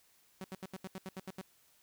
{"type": "tone bursts", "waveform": "sawtooth", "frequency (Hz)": 188.9, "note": "F#3", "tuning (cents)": 36, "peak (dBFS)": -37, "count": 10, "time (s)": [0.41, 1.413], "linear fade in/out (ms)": 2, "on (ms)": 31, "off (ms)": 77, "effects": ["white hiss -68 dBFS RMS until 1.82 s"]}